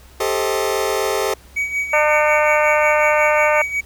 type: chord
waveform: sawtooth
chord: A half-diminished seventh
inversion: third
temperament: just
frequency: 396 / 440 / 528 / 633.6 Hz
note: G4 / A4 / C5 / Eb5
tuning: +18 / 0 / +16 / +31 cents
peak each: -18 / -18 / -20 / -22 dBFS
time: 0.2-1.34 s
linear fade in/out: 5 ms
type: tone with tremolo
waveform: triangle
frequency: 2264 Hz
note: C#7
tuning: 36 cents sharp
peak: -15 dBFS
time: 1.56-3.81 s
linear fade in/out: 10 ms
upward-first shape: sine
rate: 5.5 Hz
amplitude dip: 65%
type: harmonic tone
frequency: 301.9 Hz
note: D4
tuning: 48 cents sharp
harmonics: 2 / 3 / 4 / 5 / 6 / 7 / 8 / 9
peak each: -16 / -20 / -22 / -24 / -26 / -27 / -28 / -29 dBFS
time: 1.93-3.62 s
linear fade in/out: 5 ms
effects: added 65 Hz sine -44 dBFS peak until 3.85 s + pink hiss -48 dBFS RMS until 3.85 s